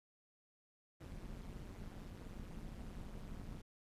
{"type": "noise with amplitude modulation", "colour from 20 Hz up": "brown", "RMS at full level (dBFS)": -45, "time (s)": [1, 3.62], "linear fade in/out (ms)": 10, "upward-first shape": "sine", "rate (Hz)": 184, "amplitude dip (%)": 85, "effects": ["resampled to 32000 Hz"]}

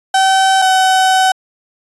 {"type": "tone pair in turn", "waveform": "35% pulse", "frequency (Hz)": [767, 755.6], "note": ["G5", "F#5"], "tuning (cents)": [-38, 36], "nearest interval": "unison", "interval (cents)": 26, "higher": "first", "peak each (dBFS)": -7, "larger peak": "neither", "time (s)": [[0.14, 0.62], [0.62, 1.32]], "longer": "second", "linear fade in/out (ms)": 5, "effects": ["resampled to 24000 Hz"]}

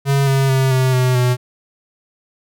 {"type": "tone with pitch steps", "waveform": "square", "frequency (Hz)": [138.59, 135.66, 132.79, 129.98, 127.23, 124.54], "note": ["C#3", "C#3", "C3", "C3", "C3", "B2"], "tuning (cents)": [0, -37, 26, -11, -48, 15], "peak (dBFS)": -13, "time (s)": [0.05, 1.37], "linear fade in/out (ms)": 50, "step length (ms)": 220, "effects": []}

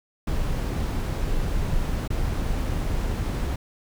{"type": "noise with dropouts", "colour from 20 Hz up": "brown", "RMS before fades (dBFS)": -25, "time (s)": [0.27, 3.56], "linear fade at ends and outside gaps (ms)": 5, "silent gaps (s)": [2.078, 2.102], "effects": []}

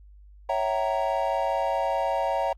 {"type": "chord", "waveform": "triangle", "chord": "C# diminished seventh", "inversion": "none", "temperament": "equal with one note detuned", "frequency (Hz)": [554.4, 659.3, 763.9, 932.3], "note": ["C#5", "E5", "G5", "Bb5"], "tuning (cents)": [0, 0, -45, 0], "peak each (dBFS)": -27, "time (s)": [0.49, 2.53], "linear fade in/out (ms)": 5, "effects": ["added 50 Hz sine -47 dBFS peak until 2.57 s", "Opus 48 kbps"]}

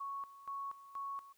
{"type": "tone with tremolo", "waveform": "sine", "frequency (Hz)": 1108.7, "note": "C#6", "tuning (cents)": 0, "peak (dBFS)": -39, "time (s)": [0, 1.33], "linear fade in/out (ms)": 10, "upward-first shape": "square", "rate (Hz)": 2.1, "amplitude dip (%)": 80, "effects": ["white hiss -73 dBFS RMS until 1.37 s"]}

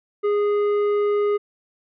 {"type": "tone with tanh clipping", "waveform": "sine", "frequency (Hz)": 412.6, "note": "G#4", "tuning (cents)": -11, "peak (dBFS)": -19, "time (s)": [0.23, 1.38], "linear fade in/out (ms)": 20, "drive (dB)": 9, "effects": []}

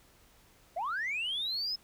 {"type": "linear sweep", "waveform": "sine", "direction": "up", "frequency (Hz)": [619, 5220], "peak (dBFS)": -30, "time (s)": [0.76, 1.76], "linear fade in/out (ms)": 10, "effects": ["tanh soft clip ceiling -28 dBFS", "pink hiss -62 dBFS RMS until 1.83 s"]}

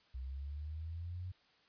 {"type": "linear sweep", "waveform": "sine", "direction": "up", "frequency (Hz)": [62.5, 92.7], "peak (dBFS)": -40, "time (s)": [0.14, 1.32], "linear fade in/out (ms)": 10, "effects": ["white hiss -69 dBFS RMS until 1.68 s", "resampled to 11025 Hz"]}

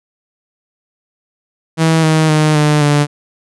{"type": "tone with pitch steps", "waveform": "sawtooth", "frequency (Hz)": [161.6, 157.64, 153.77, 150, 146.32], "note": ["E3", "D#3", "D#3", "D3", "D3"], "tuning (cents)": [-34, 23, -20, 37, -6], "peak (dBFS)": -5, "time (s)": [1.77, 3.07], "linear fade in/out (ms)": 50, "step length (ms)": 260, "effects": ["resampled to 24000 Hz"]}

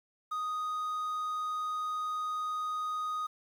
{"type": "tone with quantisation", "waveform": "triangle", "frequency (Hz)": 1244.5, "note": "D#6", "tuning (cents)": 0, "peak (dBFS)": -30, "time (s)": [0.31, 3.27], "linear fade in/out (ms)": 10, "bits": 10, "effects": []}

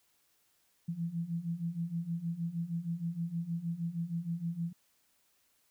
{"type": "beating tone pair", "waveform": "sine", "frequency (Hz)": [164.81, 171.21], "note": ["E3", "F3"], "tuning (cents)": [0, -34], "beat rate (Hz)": 6.4, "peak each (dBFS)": [-38, -35], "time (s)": [0.88, 4.73], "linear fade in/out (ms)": 10, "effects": ["white hiss -72 dBFS RMS until 5.7 s"]}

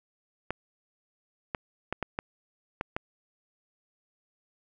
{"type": "clicks", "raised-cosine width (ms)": 0.5, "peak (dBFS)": -15, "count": 7, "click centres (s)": [0.506, 1.548, 1.926, 2.027, 2.189, 2.811, 2.965], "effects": []}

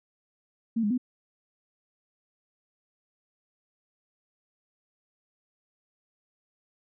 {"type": "tone with pitch steps", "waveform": "sine", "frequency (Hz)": [227.7, 206.8, 250.3], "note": ["A#3", "G#3", "B3"], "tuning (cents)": [-40, -7, 23], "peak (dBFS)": -23, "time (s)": [0.76, 0.979], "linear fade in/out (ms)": 10, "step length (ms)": 73, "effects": []}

